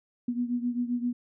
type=beating tone pair; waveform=sine; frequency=241 / 248.6 Hz; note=B3 / B3; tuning=-42 / +12 cents; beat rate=7.6 Hz; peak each=-28 / -32 dBFS; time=0.28-1.13 s; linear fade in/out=5 ms; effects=none